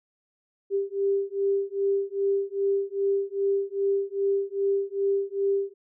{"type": "beating tone pair", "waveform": "sine", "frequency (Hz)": [394.4, 396.9], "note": ["G4", "G4"], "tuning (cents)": [11, 22], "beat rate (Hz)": 2.5, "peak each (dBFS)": -26, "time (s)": [0.7, 5.74], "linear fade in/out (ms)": 50, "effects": []}